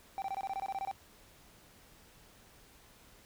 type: tone bursts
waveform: triangle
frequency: 780 Hz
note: G5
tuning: 9 cents flat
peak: -32 dBFS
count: 12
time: 0.18-0.913 s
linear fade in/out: 0 ms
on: 40 ms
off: 23 ms
effects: pink hiss -60 dBFS RMS until 3.25 s